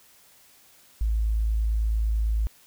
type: tone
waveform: sine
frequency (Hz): 54.5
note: A1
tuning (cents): -16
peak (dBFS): -21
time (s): 1.01-2.47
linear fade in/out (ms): 0
effects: white hiss -56 dBFS RMS until 2.66 s